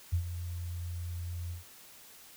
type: tone with ADSR envelope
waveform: sine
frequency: 86.6 Hz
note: F2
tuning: 14 cents flat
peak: -24 dBFS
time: 0.12-1.64 s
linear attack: 17 ms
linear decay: 88 ms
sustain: -11 dB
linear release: 130 ms
effects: white hiss -54 dBFS RMS until 2.36 s